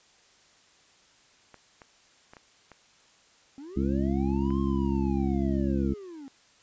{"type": "clicks", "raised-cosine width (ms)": 0.5, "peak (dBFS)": -32, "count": 6, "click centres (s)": [1.543, 1.818, 2.335, 2.368, 2.717, 4.505]}
{"type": "linear two-way sweep", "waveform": "triangle", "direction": "up then down", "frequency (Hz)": [261.6, 1079, 261.6], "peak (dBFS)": -38, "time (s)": [3.58, 6.28], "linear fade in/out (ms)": 0, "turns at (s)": 4.6}
{"type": "harmonic tone", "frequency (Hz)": 68, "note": "C#2", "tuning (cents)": -33, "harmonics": [1, 2, 3, 4, 5], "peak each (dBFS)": [-30, -34, -28, -31, -31], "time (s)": [3.76, 5.94], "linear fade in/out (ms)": 10}
{"effects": ["white hiss -60 dBFS RMS until 6.62 s", "resampled to 16000 Hz"]}